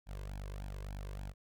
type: tone with flanger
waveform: sawtooth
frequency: 49 Hz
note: G1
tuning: in tune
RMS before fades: -43 dBFS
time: 0.06-1.34 s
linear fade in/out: 50 ms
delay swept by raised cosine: 1.2 to 1.96 ms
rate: 3.4 Hz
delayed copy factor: +0.9
effects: none